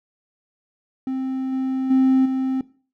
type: tone with level steps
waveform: triangle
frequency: 262.6 Hz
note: C4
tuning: 6 cents sharp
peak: -20 / -18 / -10 / -17 dBFS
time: 1.07-2.61 s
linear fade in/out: 2 ms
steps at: 1.52 / 1.9 / 2.25 s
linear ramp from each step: 10 ms
effects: noise-tail reverb RT60 0.4 s tail -19 dB re dry + tanh soft clip ceiling -7 dBFS